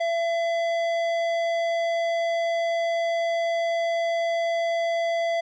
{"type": "tone with tanh clipping", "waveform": "triangle", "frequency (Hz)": 673, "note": "E5", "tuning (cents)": 36, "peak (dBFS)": -24, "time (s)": [0, 5.41], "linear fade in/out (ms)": 10, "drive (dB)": 17, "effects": []}